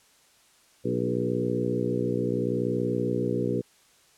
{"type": "harmonic tone with a mistuned harmonic", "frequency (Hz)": 60.7, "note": "B1", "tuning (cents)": -29, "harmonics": [2, 3, 4, 5, 6, 7, 8], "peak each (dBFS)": [-32, -32, -32, -32, -32, -32, -32], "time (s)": [0.84, 3.62], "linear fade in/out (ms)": 20, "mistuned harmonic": 7, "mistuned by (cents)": -25, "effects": ["white hiss -60 dBFS RMS until 4.17 s", "low-pass 10000 Hz 12 dB/octave"]}